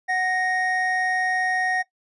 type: tone pair together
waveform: triangle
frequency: 741.4 / 1864.7 Hz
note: F#5 / A#6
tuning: +3 / 0 cents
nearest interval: octave + major third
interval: 1597 cents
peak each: -22 dBFS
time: 0.08-1.83 s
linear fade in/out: 20 ms
effects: noise-tail reverb RT60 0.1 s tail -17 dB re dry + resampled to 24000 Hz